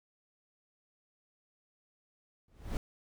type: noise with exponential growth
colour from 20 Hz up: brown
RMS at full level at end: -30 dBFS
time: 2.48-2.77 s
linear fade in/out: 1 ms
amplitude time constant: 63 ms
effects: none